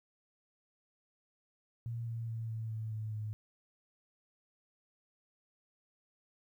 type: tone with pitch steps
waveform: sine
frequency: 116.54 / 114.94 / 113.35 / 111.79 / 110.25 / 108.74 / 107.24 Hz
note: A#2 / A#2 / A#2 / A2 / A2 / A2 / A2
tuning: 0 / -24 / -48 / +28 / +4 / -20 / -44 cents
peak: -36 dBFS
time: 1.86-3.33 s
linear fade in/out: 0 ms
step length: 210 ms
effects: 12-bit